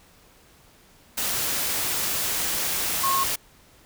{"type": "tone in noise", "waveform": "sine", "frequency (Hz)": 1083, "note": "C#6", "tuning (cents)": -41, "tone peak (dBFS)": -21, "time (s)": [3.03, 3.24], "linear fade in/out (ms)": 10, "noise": "white", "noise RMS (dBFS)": -26, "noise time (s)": [1.17, 3.36], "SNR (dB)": 2, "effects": ["pink hiss -55 dBFS RMS until 3.85 s"]}